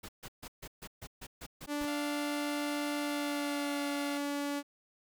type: noise bursts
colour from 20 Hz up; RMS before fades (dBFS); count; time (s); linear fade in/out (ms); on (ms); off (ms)
pink; -45; 10; 0.03-1.86; 10; 57; 140
type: tone with pitch glide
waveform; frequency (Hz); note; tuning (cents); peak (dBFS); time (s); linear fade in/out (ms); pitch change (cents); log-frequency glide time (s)
sawtooth; 292.1 to 286.1; D4 to D4; -9 to -45; -29; 1.67-4.63; 50; -36; 2.97-3.84
type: tone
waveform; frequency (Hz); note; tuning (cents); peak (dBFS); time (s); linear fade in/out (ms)
10% pulse; 697; F5; -4; -33; 1.87-4.18; 10
effects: none